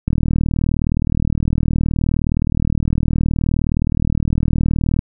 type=click train; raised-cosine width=5 ms; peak=-5 dBFS; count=194; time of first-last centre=0.08-4.991 s; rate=39.3 Hz; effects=none